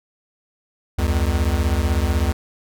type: beating tone pair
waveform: square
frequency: 69.3 / 85.3 Hz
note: C#2 / F2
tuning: 0 / -40 cents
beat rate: 16 Hz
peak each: -20 / -21 dBFS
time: 0.98-2.33 s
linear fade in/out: 10 ms
effects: none